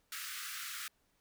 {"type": "high-pass noise", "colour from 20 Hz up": "pink", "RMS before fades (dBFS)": -43, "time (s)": [0.12, 0.88], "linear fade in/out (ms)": 2, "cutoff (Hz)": 1200, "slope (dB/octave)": 96, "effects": ["pink hiss -75 dBFS RMS until 1.2 s"]}